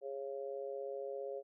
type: harmonic tone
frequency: 137.3 Hz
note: C#3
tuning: 16 cents flat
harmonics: 3 / 4 / 5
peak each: -43 / -42 / -51 dBFS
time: 0.01-1.43 s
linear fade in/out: 50 ms
effects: none